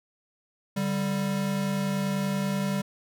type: tone pair together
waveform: square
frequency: 145.57 / 196 Hz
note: D3 / G3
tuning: -15 / 0 cents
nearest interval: perfect fourth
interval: 515 cents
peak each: -33 / -27 dBFS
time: 0.76-2.82 s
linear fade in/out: 10 ms
effects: none